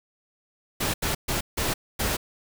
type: noise bursts at uneven times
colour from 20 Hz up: pink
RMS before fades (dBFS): -26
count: 5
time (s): 0.8-0.94 / 1.02-1.15 / 1.28-1.41 / 1.57-1.74 / 1.99-2.17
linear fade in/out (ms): 10
effects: none